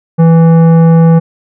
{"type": "tone with tanh clipping", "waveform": "sine", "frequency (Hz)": 164.81, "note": "E3", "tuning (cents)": 0, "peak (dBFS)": -4, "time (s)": [0.18, 1.2], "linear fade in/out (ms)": 20, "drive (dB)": 13, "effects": []}